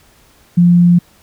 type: tone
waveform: sine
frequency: 174.61 Hz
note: F3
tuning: in tune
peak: -5 dBFS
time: 0.57-0.99 s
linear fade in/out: 10 ms
effects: pink hiss -49 dBFS RMS until 1.22 s